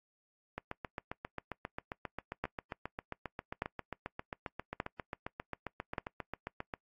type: two click trains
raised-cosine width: 0.5 ms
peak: -18 / -23 dBFS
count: 4 / 47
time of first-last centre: 2.44-5.982 / 0.58-6.738 s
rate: 0.847 / 7.47 Hz
effects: noise-tail reverb RT60 0.1 s tail -23 dB re dry + AAC 32 kbps